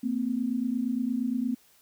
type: tone pair together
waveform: sine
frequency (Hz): 228.8 / 257.4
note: A#3 / C4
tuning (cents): -32 / -28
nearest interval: major second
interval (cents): 204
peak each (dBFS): -29 / -28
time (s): 0.03-1.55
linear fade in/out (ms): 10
effects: white hiss -61 dBFS RMS until 1.81 s